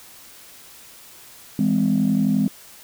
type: chord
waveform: sine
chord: E augmented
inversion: none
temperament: just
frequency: 164.81 / 206 / 257.5 Hz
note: E3 / G#3 / B#3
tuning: 0 / -14 / -28 cents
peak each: -23 / -18 / -20 dBFS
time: 1.59-2.48 s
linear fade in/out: 2 ms
effects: tanh soft clip ceiling -10 dBFS + white hiss -45 dBFS RMS until 2.83 s